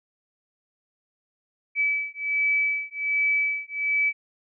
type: beating tone pair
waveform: sine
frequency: 2297 / 2298.3 Hz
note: D7 / D7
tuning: -39 / -38 cents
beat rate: 1.3 Hz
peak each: -25 dBFS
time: 1.75-4.13 s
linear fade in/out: 50 ms
effects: none